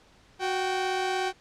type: tone pair together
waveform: sawtooth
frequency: 370 / 776.8 Hz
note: F#4 / G5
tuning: 0 / -16 cents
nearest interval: octave + minor second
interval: 1284 cents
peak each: -25 dBFS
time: 0.39-1.33 s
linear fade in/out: 50 ms
effects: pink hiss -58 dBFS RMS until 1.4 s + low-pass 6000 Hz 12 dB/octave